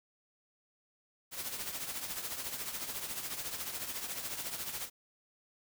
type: noise with tremolo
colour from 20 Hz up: white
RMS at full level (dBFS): -37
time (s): 1.31-4.9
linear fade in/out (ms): 50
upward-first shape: triangle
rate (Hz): 14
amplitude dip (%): 65
effects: none